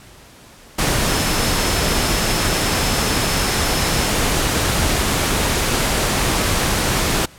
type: tone in noise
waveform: sine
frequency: 5250 Hz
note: E8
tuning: 8 cents flat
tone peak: -29 dBFS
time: 1.08-4.1 s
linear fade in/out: 10 ms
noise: pink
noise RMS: -18 dBFS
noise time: 0.78-7.26 s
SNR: -14 dB
effects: pink hiss -44 dBFS RMS until 7.38 s + low-pass 12000 Hz 12 dB/octave